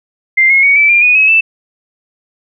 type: tone with pitch steps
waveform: sine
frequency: 2093 / 2164 / 2238 / 2314 / 2393 / 2475 / 2559 / 2646 Hz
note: C7 / C#7 / C#7 / D7 / D7 / D#7 / D#7 / E7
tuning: 0 / -42 / +16 / -26 / +32 / -10 / +48 / +6 cents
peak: -5 dBFS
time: 0.37-1.41 s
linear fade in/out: 10 ms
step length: 130 ms
effects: none